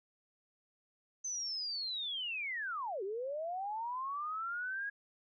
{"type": "linear two-way sweep", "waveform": "sine", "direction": "down then up", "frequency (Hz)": [6200, 370, 1662], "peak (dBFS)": -36, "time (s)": [1.24, 4.9], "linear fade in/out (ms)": 10, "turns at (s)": 3.03, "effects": []}